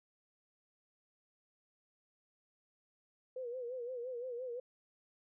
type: tone with vibrato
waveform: sine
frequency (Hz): 493.9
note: B4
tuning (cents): 0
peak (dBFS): -39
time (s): 3.36-4.6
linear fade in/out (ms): 5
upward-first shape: sine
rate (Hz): 5.8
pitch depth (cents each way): 89
effects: none